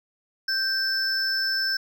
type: tone pair together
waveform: triangle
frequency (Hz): 1568 / 5278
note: G6 / E8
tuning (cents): 0 / +1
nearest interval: octave + major sixth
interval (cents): 2101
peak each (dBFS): -24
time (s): 0.48-1.77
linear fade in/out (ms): 5
effects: none